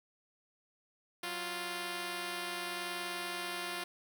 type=tone pair together; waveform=5% pulse; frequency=184.98 / 349.2 Hz; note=F#3 / F4; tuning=0 / 0 cents; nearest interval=major seventh; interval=1100 cents; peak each=-35 / -26 dBFS; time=1.23-3.84 s; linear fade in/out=5 ms; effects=none